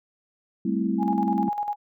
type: chord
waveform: sine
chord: A minor seventh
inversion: third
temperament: equal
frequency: 196 / 220 / 261.6 / 329.6 Hz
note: G3 / A3 / C4 / E4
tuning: 0 / 0 / 0 / 0 cents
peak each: -26 / -27 / -29 / -29 dBFS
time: 0.65-1.49 s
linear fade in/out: 5 ms
type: tone with tremolo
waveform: sine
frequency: 827 Hz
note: G#5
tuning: 8 cents flat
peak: -23 dBFS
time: 0.98-1.76 s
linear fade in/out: 50 ms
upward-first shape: square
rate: 10 Hz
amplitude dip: 55%
effects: none